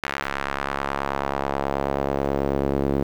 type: tone with band-pass filter sweep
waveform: sawtooth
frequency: 69.3 Hz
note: C#2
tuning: in tune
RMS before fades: -25 dBFS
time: 0.03-3.03 s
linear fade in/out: 5 ms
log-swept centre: 1800 to 350 Hz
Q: 1.3
effects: 8-bit